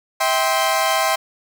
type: chord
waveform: sawtooth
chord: C major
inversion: first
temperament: equal with one note detuned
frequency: 646.4 / 784 / 1046.5 Hz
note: E5 / G5 / C6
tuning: -34 / 0 / 0 cents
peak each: -17 dBFS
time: 0.2-1.16 s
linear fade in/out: 10 ms
effects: none

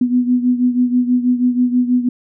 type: beating tone pair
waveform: sine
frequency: 246.4 / 252.6 Hz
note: B3 / B3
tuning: -4 / +39 cents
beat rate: 6.2 Hz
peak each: -13 / -18 dBFS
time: 0.01-2.09 s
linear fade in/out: 5 ms
effects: none

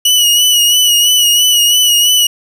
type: tone with vibrato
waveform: sawtooth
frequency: 2928 Hz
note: F#7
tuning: 19 cents flat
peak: -4 dBFS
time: 0.05-2.27 s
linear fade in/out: 5 ms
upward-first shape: sine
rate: 3 Hz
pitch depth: 41 cents each way
effects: none

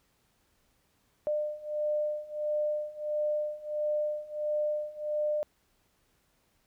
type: beating tone pair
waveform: sine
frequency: 600 / 601.5 Hz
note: D5 / D5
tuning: +37 / +41 cents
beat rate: 1.5 Hz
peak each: -33 / -31 dBFS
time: 1.27-5.43 s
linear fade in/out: 0 ms
effects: pink hiss -71 dBFS RMS until 6.66 s

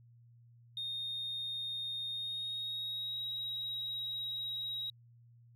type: tone with pitch glide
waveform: triangle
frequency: 3687 to 3821 Hz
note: A#7 to A#7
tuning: -20 to +42 cents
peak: -34 dBFS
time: 0.77-4.9 s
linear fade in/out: 2 ms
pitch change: +62 cents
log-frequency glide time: 2.11-3.23 s
effects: tanh soft clip ceiling -33 dBFS + added 118 Hz sine -58 dBFS peak until 5.55 s

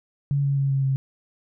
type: tone with pitch steps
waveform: sine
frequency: 141.2 / 139.5 / 137.82 / 136.15 / 134.51 Hz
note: C#3 / C#3 / C#3 / C#3 / C3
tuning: +32 / +11 / -10 / -31 / +48 cents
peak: -19 dBFS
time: 0.31-0.96 s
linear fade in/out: 0 ms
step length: 130 ms
effects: none

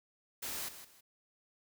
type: noise with echo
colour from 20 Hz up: white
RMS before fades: -40 dBFS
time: 0.42-0.69 s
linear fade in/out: 10 ms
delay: 160 ms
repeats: 2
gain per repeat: -11 dB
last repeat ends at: 1.01 s
effects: none

